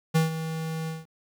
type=tone with ADSR envelope; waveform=square; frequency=160.7 Hz; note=E3; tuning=44 cents flat; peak=-18 dBFS; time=0.14-1.06 s; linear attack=18 ms; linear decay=140 ms; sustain=-12 dB; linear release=180 ms; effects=10-bit